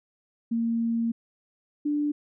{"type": "tone pair in turn", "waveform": "sine", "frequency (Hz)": [230.5, 294.4], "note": ["A#3", "D4"], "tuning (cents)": [-19, 4], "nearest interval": "major third", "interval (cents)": 423, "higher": "second", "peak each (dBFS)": -23, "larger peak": "neither", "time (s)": [[0.51, 1.12], [1.85, 2.12]], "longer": "first", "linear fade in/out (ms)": 10, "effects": []}